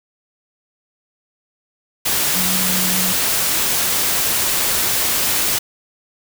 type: tone in noise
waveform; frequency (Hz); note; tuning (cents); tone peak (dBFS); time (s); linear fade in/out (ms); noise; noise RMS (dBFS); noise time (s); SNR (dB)
sine; 185; F#3; 0; -24; 2.35-3.13; 10; white; -18; 2.05-5.59; -9
effects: none